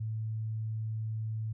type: tone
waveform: sine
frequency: 110 Hz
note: A2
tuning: in tune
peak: -32 dBFS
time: 0-1.53 s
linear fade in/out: 10 ms
effects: none